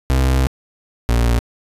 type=tone pair in turn; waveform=35% pulse; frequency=65.41 / 58.98 Hz; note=C2 / A#1; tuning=0 / +21 cents; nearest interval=major second; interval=179 cents; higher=first; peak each=-11 dBFS; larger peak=neither; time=0.1-0.47 / 1.09-1.39 s; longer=first; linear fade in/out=0 ms; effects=resampled to 32000 Hz + 8-bit